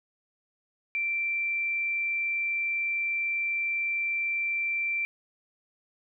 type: tone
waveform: sine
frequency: 2349 Hz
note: D7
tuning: in tune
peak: -26 dBFS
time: 0.95-5.05 s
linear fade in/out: 0 ms
effects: none